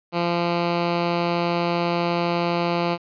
10% pulse tone, 172.2 Hz, F3, 24 cents flat, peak -12 dBFS, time 0.12-2.98 s, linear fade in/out 50 ms, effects resampled to 11025 Hz + 9-bit

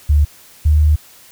sine tone pair in turn, 73.6 / 75.89 Hz, D2 / D#2, +4 / -43 cents, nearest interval minor second, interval 53 cents, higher second, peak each -8 dBFS, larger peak neither, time 0.09-0.25 / 0.65-0.96 s, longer second, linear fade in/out 10 ms, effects white hiss -44 dBFS RMS until 1.31 s

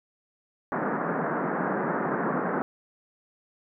pink band-pass noise, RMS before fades -28 dBFS, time 0.72-2.62 s, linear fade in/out 0 ms, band 160 to 1700 Hz, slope 48 dB/octave, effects none

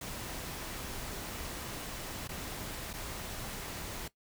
pink noise with dropouts, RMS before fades -41 dBFS, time 0.01-4.08 s, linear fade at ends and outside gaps 5 ms, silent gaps 2.276-2.29 / 2.932-2.936 s, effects noise-tail reverb RT60 0.1 s tail -17 dB re dry

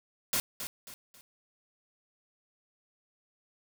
white noise with echo, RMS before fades -29 dBFS, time 0.33-0.4 s, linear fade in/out 0 ms, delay 270 ms, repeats 3, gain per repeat -9 dB, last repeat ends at 1.21 s, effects none

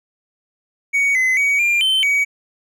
triangle tone with pitch steps, 2240 / 2039 / 2257 / 2393 / 3084 / 2262 Hz, C#7 / C7 / C#7 / D7 / G7 / C#7, +18 / -45 / +31 / +32 / -29 / +34 cents, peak -12 dBFS, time 0.93-2.25 s, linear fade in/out 20 ms, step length 220 ms, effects none

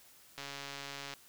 click train, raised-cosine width 0.2 ms, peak -25 dBFS, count 107, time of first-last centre 0.38-1.137 s, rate 140 Hz, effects white hiss -60 dBFS RMS until 1.28 s

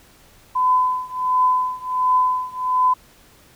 sine tone with tremolo, 1011 Hz, B5, 40 cents sharp, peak -12 dBFS, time 0.55-2.94 s, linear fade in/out 10 ms, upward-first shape triangle, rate 1.4 Hz, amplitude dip 95%, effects pink hiss -51 dBFS RMS until 3.55 s

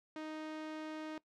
sawtooth tone with low-pass filter, 311.1 Hz, D#4, in tune, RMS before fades -44 dBFS, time 0.16-1.18 s, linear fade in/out 2 ms, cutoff 4300 Hz, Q 0.59, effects noise-tail reverb RT60 0.1 s tail -20 dB re dry

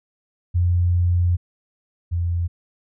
sine tone pair in turn, 88 / 86.14 Hz, F2 / F2, +14 / -23 cents, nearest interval unison, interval 37 cents, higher first, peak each -15 / -19 dBFS, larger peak first, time 0.54-1.37 / 2.11-2.48 s, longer first, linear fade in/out 20 ms, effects none

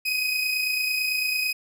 30% pulse tone pair together, 2485 / 2514 Hz, D#7 / D#7, -3 / +17 cents, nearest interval unison, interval 20 cents, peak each -29 / -21 dBFS, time 0.05-1.53 s, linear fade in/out 10 ms, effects none

